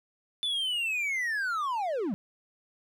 triangle linear sweep, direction down, 3520 to 174.61 Hz, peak -26 dBFS, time 0.43-2.14 s, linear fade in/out 0 ms, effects none

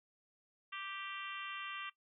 harmonic tone, 392 Hz, G4, in tune, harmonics 3 / 4 / 5 / 6 / 7 / 8 / 9, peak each -46 / -51 / -50 / -53 / -47 / -50 / -58 dBFS, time 0.72-1.9 s, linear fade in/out 10 ms, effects noise-tail reverb RT60 0.1 s tail -17 dB re dry

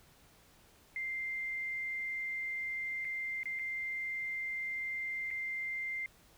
sine tone with dropouts, 2093 Hz, C7, in tune, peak -35 dBFS, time 0.96-6.06 s, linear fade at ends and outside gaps 1 ms, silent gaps 3.047-3.051 / 3.432-3.456 / 3.59-3.594 / 5.305-5.311 s, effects pink hiss -63 dBFS RMS until 6.37 s

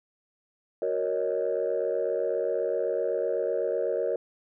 sine chord, D# minor seventh, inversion first, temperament equal, 370 / 466.2 / 554.4 / 622.3 Hz, F#4 / A#4 / C#5 / D#5, 0 / 0 / 0 / 0 cents, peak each -32 / -28 / -29 / -31 dBFS, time 0.82-4.16 s, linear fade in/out 2 ms, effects tanh soft clip ceiling -18 dBFS

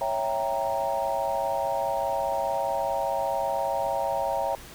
sine chord, C# diminished seventh, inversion none, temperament equal, 554.4 / 659.3 / 784 / 932.3 Hz, C#5 / E5 / G5 / Bb5, 0 / 0 / 0 / 0 cents, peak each -30 dBFS, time 0.01-4.55 s, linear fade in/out 2 ms, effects pink hiss -45 dBFS RMS until 4.74 s

